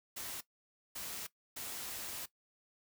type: noise bursts at uneven times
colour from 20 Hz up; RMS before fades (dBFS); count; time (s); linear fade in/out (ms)
white; -43; 3; 0.16-0.41 / 0.95-1.27 / 1.56-2.26; 10
effects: noise-tail reverb RT60 0.1 s tail -17 dB re dry